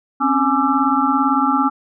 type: tone cluster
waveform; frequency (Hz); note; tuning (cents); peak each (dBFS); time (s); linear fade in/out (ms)
sine; 260.9 / 278.7 / 840 / 1178 / 1339; C4 / C#4 / G#5 / D6 / E6; -5 / +9 / +19 / +5 / +27; -20; 0.2-1.7; 20
effects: none